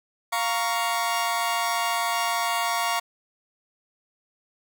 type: chord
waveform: sawtooth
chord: Bb minor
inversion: second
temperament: equal with one note detuned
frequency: 698.5 / 932.3 / 1118.4 Hz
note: F5 / Bb5 / Db6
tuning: 0 / 0 / +15 cents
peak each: -24 dBFS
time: 0.32-3 s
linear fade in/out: 10 ms
effects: none